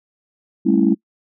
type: chord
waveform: sine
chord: A dominant seventh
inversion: third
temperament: just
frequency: 198 / 220 / 275 / 330 Hz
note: G3 / A3 / C#4 / E4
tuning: +18 / 0 / -14 / +2 cents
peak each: -17 dBFS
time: 0.65-0.95 s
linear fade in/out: 20 ms
effects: noise-tail reverb RT60 0.1 s tail -25 dB re dry + tanh soft clip ceiling -2 dBFS